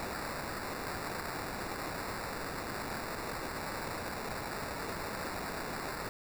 violet noise with sample-and-hold, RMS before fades -39 dBFS, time 0-6.09 s, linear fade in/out 0 ms, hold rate 3150 Hz, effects none

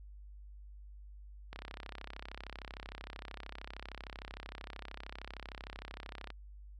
click train, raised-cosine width 0.3 ms, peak -28 dBFS, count 159, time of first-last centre 1.53-6.303 s, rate 33.1 Hz, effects added 50 Hz sine -49 dBFS peak until 6.79 s

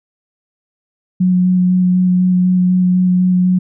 sine tone with vibrato, 182.1 Hz, F#3, 27 cents flat, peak -9 dBFS, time 1.2-3.59 s, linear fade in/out 10 ms, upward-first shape square, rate 4 Hz, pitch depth 9 cents each way, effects none

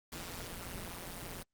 pink noise with amplitude modulation, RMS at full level -40 dBFS, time 0.12-1.43 s, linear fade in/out 5 ms, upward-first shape sine, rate 176 Hz, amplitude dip 90%, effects Opus 48 kbps

